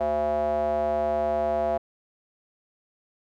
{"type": "tone with band-pass filter", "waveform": "square", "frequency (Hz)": 75, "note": "D2", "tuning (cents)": 37, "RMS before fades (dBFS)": -25, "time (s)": [0, 1.78], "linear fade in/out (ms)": 10, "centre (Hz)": 650, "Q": 7, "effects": []}